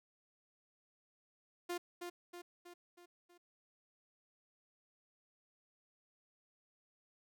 sawtooth tone with echo, 350.9 Hz, F4, 8 cents sharp, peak -34 dBFS, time 1.69-1.78 s, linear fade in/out 10 ms, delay 320 ms, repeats 5, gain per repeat -5 dB, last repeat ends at 3.38 s, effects none

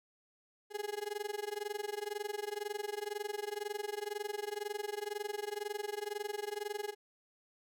35% pulse tone with amplitude modulation, 415.3 Hz, G#4, in tune, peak -32 dBFS, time 0.7-6.95 s, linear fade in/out 50 ms, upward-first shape sine, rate 22 Hz, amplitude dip 95%, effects none

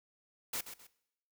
white noise with echo, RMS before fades -37 dBFS, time 0.53-0.61 s, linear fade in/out 5 ms, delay 130 ms, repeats 2, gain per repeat -10 dB, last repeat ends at 0.87 s, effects noise-tail reverb RT60 0.8 s tail -20 dB re dry

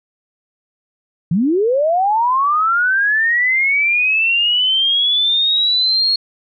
sine linear sweep, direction up, 151.4 to 4323 Hz, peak -12 dBFS, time 1.31-6.16 s, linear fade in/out 5 ms, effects none

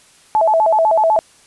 sine tone with vibrato, 751 Hz, F#5, 26 cents sharp, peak -10 dBFS, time 0.35-1.19 s, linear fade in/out 0 ms, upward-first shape square, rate 8 Hz, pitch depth 240 cents each way, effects white hiss -49 dBFS RMS until 1.46 s + resampled to 24000 Hz

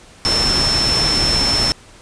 sine tone in noise, 5340 Hz, E8, 22 cents sharp, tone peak -15 dBFS, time 0.25-1.72 s, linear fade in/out 0 ms, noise pink, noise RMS -20 dBFS, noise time 0.25-1.72 s, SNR +2 dB, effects pink hiss -44 dBFS RMS until 2.01 s + resampled to 22050 Hz

